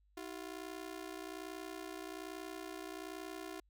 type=ring-modulated tone; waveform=sawtooth; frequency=349.2 Hz; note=F4; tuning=in tune; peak=-37 dBFS; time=0.17-3.6 s; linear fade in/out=2 ms; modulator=30.6 Hz; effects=added 50 Hz sine -68 dBFS peak until 3.69 s